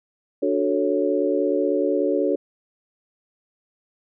sine chord, D major seventh, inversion none, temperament equal, 293.7 / 370 / 440 / 554.4 Hz, D4 / F#4 / A4 / C#5, 0 / 0 / 0 / 0 cents, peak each -24 dBFS, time 0.42-2.36 s, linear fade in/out 10 ms, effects none

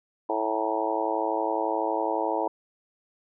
harmonic tone with a mistuned harmonic, 110 Hz, A2, in tune, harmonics 3 / 4 / 5 / 6 / 7 / 8 / 9, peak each -32 / -32 / -32 / -32 / -32 / -32 / -32 dBFS, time 0.29-2.48 s, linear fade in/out 5 ms, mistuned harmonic 9, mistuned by -68 cents, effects none

